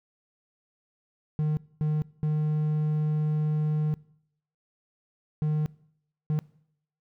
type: tone bursts at uneven times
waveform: triangle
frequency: 152.6 Hz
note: D#3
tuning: 33 cents flat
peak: -21 dBFS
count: 5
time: 1.39-1.57 / 1.81-2.02 / 2.23-3.94 / 5.42-5.66 / 6.3-6.39 s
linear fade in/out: 0 ms
effects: noise-tail reverb RT60 0.7 s tail -22 dB re dry